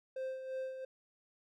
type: tone with tremolo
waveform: triangle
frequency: 523.3 Hz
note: C5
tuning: in tune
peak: -34 dBFS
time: 0.16-0.85 s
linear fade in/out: 5 ms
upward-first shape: sine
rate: 2.9 Hz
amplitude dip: 55%
effects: none